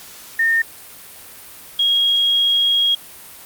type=tone pair in turn; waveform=sine; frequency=1824 / 3283 Hz; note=A#6 / G#7; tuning=-38 / -21 cents; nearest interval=minor seventh; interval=1017 cents; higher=second; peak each=-13 dBFS; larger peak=neither; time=0.39-0.62 / 1.79-2.95 s; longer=second; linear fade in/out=5 ms; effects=white hiss -39 dBFS RMS until 3.45 s + Opus 48 kbps